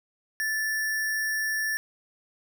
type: tone with sample-and-hold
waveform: sine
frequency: 1752 Hz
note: A6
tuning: 8 cents flat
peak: -25 dBFS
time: 0.4-1.77 s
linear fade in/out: 0 ms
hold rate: 7350 Hz
effects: none